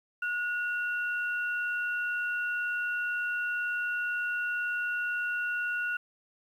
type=tone pair together; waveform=sine; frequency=1451 / 2739 Hz; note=F#6 / F7; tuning=-34 / -34 cents; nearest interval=major seventh; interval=1100 cents; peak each=-29 / -38 dBFS; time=0.22-5.97 s; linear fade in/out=5 ms; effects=10-bit